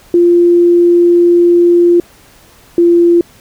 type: tone pair in turn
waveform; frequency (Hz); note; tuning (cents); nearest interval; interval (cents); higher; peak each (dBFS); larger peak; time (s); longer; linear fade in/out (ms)
sine; 347.1 / 343.7; F4 / F4; -11 / -28; unison; 17; first; -4; neither; 0.14-2 / 2.78-3.21; first; 2
effects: pink hiss -43 dBFS RMS until 3.4 s